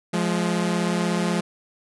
sawtooth tone pair together, 174.61 / 211 Hz, F3 / G#3, 0 / +28 cents, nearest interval minor third, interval 328 cents, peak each -19 / -21 dBFS, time 0.13-1.41 s, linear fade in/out 10 ms, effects resampled to 24000 Hz

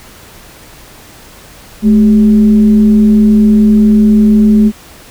sine tone with frequency modulation, 213.9 Hz, A3, 49 cents flat, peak -3 dBFS, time 1.82-4.72 s, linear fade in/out 50 ms, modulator 179 Hz, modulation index 0.31, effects pink hiss -36 dBFS RMS until 5.1 s

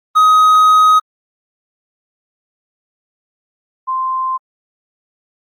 triangle / sine tone pair in turn, 1259 / 1042.9 Hz, D#6 / C6, +20 / -6 cents, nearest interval minor third, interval 326 cents, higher first, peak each -4 / -15 dBFS, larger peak first, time 0.15-1 / 3.87-4.38 s, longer first, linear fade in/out 20 ms, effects Opus 32 kbps

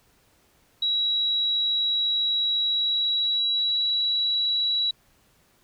sine tone with pitch glide, 3882 to 3909 Hz, B7 to B7, -31 to -19 cents, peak -21 dBFS, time 0.82-4.91 s, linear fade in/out 5 ms, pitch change +12 cents, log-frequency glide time 2.59-3.91 s, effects pink hiss -62 dBFS RMS until 5.63 s

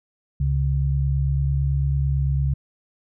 sine tone pair together, 69.3 / 138.28 Hz, C#2 / C#3, 0 / -4 cents, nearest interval octave, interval 1196 cents, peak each -21 dBFS, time 0.4-2.54 s, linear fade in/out 5 ms, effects none

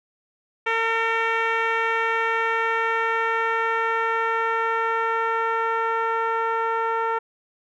10% pulse tone with low-pass filter sweep, 454 Hz, A#4, 46 cents flat, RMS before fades -23 dBFS, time 0.66-7.19 s, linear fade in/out 10 ms, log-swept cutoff 2300 to 1200 Hz, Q 1.5, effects none

